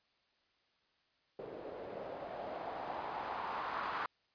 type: noise with low-pass filter sweep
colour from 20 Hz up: blue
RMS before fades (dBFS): -42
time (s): 1.39-4.06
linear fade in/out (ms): 2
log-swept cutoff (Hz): 450 to 1200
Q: 2.7
effects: white hiss -75 dBFS RMS until 4.34 s + resampled to 11025 Hz